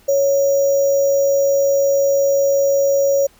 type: tone with sample-and-hold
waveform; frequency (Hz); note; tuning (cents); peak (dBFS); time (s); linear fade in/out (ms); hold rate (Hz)
sine; 554.4; C#5; 0; -12; 0.08-3.27; 10; 6300
effects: pink hiss -52 dBFS RMS until 3.39 s